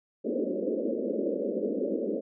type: band-pass noise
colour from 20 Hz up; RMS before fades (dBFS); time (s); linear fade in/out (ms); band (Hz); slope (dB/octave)
white; -30; 0.24-2.21; 20; 200 to 570; 96
effects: none